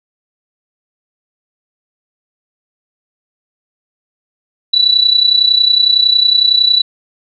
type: tone with amplitude modulation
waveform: sine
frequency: 3951 Hz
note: B7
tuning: in tune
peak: -4 dBFS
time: 4.73-6.82 s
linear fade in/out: 10 ms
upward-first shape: sine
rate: 30.9 Hz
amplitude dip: 75%
effects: none